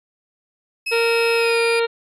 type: tone with pitch glide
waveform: 35% pulse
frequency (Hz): 2573 to 2415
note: E7 to D7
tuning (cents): -43 to +48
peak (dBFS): -20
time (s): 0.86-1.8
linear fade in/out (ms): 10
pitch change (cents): -109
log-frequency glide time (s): 1.36-1.6
type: harmonic tone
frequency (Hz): 463.2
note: A#4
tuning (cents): -11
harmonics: 1 / 2 / 3 / 4 / 5 / 6 / 7 / 8 / 9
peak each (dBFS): -17 / -28 / -27 / -32 / -31 / -33 / -39 / -34 / -35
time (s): 0.91-1.87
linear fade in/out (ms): 20
effects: resampled to 22050 Hz